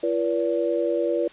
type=tone cluster; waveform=sine; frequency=341.4 / 483.7 / 574 Hz; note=F4 / B4 / D5; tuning=-39 / -36 / -40 cents; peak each=-25 dBFS; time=0.03-1.28 s; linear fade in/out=5 ms; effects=white hiss -48 dBFS RMS until 1.32 s + resampled to 8000 Hz